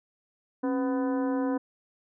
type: harmonic tone with a mistuned harmonic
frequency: 250.3 Hz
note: B3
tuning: 23 cents sharp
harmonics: 1 / 2 / 3 / 4 / 5 / 6 / 7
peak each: -26 / -32 / -39 / -38 / -49 / -45 / -52 dBFS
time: 0.63-1.58 s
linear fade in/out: 10 ms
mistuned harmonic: 1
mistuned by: +130 cents
effects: none